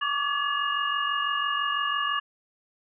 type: tone cluster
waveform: sine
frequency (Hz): 1133 / 1179 / 1699 / 2849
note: C#6 / D6 / G#6 / F7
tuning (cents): +37 / +6 / +39 / +34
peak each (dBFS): -30 / -29 / -30 / -31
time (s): 0.01-2.2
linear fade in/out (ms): 10
effects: none